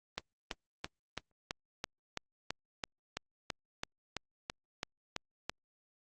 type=click train; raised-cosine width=0.2 ms; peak=-18 dBFS; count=17; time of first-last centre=0.18-5.496 s; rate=3.01 Hz; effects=Opus 24 kbps